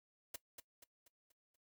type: noise with echo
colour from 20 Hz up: white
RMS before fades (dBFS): -44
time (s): 0.34-0.36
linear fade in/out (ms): 5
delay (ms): 240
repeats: 5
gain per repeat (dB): -7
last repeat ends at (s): 1.56
effects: noise-tail reverb RT60 0.1 s tail -18 dB re dry